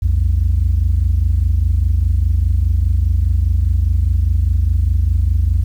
sine tone pair together, 61 / 85.92 Hz, B1 / F2, -21 / -28 cents, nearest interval tritone, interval 593 cents, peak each -13 dBFS, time 0.02-5.64 s, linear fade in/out 10 ms, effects tanh soft clip ceiling -7 dBFS + 8-bit

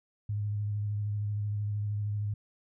sine tone with vibrato, 103.83 Hz, G#2, in tune, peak -29 dBFS, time 0.29-2.34 s, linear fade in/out 5 ms, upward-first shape square, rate 13 Hz, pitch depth 18 cents each way, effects none

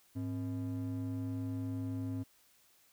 triangle ring-modulated tone, 185 Hz, F#3, in tune, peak -30 dBFS, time 0.15-2.24 s, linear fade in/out 20 ms, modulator 80.2 Hz, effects white hiss -67 dBFS RMS until 2.92 s

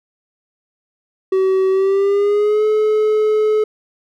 triangle tone with pitch glide, 380 to 429 Hz, F#4 to A4, +46 to -44 cents, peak -10 dBFS, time 1.32-3.64 s, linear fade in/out 5 ms, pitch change +210 cents, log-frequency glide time 1.7-2.65 s, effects none

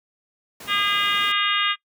pink noise, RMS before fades -38 dBFS, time 0.6-1.32 s, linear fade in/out 5 ms
harmonic tone, 407.1 Hz, G#4, 35 cents flat, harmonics 3 / 4 / 5 / 6 / 7 / 8 / 9, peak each -25 / -28 / -26 / -29 / -25 / -29 / -28 dBFS, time 0.67-1.76 s, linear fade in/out 50 ms
effects noise-tail reverb RT60 0.1 s tail -18 dB re dry + high-pass 150 Hz 12 dB/octave

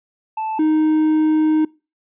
triangle tone pair in turn, 877 / 310.9 Hz, A5 / D#4, -6 / -1 cents, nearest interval octave + tritone, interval 1795 cents, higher first, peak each -19 / -11 dBFS, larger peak second, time 0.37-0.59 / 0.59-1.65 s, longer second, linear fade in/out 5 ms, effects noise-tail reverb RT60 0.3 s tail -24 dB re dry + resampled to 8000 Hz

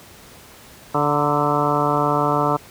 harmonic tone with a mistuned harmonic, 146.2 Hz, D3, 7 cents flat, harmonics 1 / 2 / 3 / 4 / 5 / 6 / 7 / 8 / 9, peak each -25 / -25 / -25 / -25 / -25 / -25 / -25 / -25 / -25 dBFS, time 0.94-2.57 s, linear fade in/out 10 ms, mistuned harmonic 6, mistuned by +55 cents, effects pink hiss -44 dBFS RMS until 2.7 s + high-pass 60 Hz 12 dB/octave

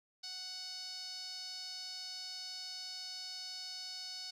sawtooth tone with band-pass filter, 741 Hz, F#5, 2 cents sharp, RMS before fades -45 dBFS, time 0.23-4.31 s, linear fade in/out 10 ms, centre 4800 Hz, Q 9.1, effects none

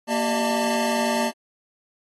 square tone cluster, 234 / 386.5 / 600 / 652 / 891 Hz, A#3 / G4 / D5 / E5 / A5, +7 / -24 / +37 / -19 / +22 cents, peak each -26 / -33 / -27 / -32 / -27 dBFS, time 0.07-1.32 s, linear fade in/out 50 ms, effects AAC 32 kbps

